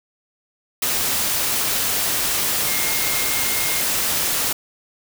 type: tone in noise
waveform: sine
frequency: 2134 Hz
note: C7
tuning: 34 cents sharp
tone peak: -29 dBFS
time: 2.67-3.81 s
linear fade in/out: 5 ms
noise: white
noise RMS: -21 dBFS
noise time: 0.82-4.53 s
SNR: -11 dB
effects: none